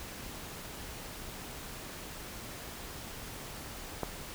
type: click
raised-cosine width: 1 ms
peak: -18 dBFS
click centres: 4.033 s
effects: pink hiss -44 dBFS RMS until 4.34 s